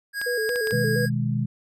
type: tone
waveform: square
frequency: 1641 Hz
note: G#6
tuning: 21 cents flat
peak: -27 dBFS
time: 0.13-1.1 s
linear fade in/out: 50 ms
type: clicks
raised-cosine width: 0.2 ms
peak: -17 dBFS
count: 5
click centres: 0.215 / 0.492 / 0.559 / 0.672 / 0.709 s
type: tone with vibrato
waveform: sine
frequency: 462.5 Hz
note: A#4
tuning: 14 cents flat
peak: -24 dBFS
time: 0.26-1.06 s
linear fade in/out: 10 ms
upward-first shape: square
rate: 4.3 Hz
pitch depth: 91 cents each way
type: chord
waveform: sine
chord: G# minor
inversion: first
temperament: just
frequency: 124.59 / 155.74 / 207.7 Hz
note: B2 / D#3 / G#3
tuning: +16 / +2 / 0 cents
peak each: -24 / -28 / -27 dBFS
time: 0.72-1.46 s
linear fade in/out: 10 ms
effects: resampled to 32000 Hz